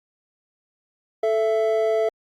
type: tone pair together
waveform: triangle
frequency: 438.6 / 665 Hz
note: A4 / E5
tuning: -6 / +15 cents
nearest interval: perfect fifth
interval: 721 cents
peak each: -19 dBFS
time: 1.23-2.09 s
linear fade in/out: 5 ms
effects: Opus 48 kbps